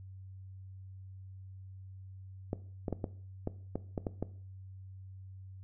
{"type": "clicks", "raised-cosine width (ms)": 2, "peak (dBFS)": -20, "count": 9, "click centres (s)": [2.531, 2.882, 2.927, 3.042, 3.474, 3.756, 3.978, 4.068, 4.226], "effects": ["noise-tail reverb RT60 0.5 s tail -17 dB re dry", "added 95 Hz sine -46 dBFS peak until 5.63 s"]}